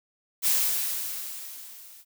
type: noise with level ramp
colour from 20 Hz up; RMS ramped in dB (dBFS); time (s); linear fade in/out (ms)
blue; -21 to -50; 0.42-2.05; 50
effects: none